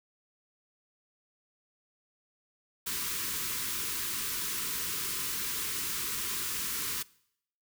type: band-stop noise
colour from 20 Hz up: white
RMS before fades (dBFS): -34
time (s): 2.86-7.03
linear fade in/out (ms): 10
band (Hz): 480 to 950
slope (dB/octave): 96
effects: noise-tail reverb RT60 0.7 s tail -22 dB re dry